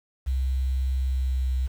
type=tone with pitch glide; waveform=sine; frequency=65.41 to 64.29 Hz; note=C2 to C2; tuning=0 to -30 cents; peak=-22 dBFS; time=0.26-1.68 s; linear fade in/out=20 ms; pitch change=-30 cents; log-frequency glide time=1.01-1.51 s; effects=8-bit